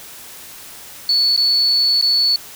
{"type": "tone with dropouts", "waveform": "sine", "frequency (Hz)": 4435, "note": "C#8", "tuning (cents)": 0, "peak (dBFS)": -12, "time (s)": [1.09, 2.36], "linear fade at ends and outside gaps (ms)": 2, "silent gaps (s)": [[1.364, 1.375], [2.013, 2.024]], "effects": ["white hiss -37 dBFS RMS until 2.55 s"]}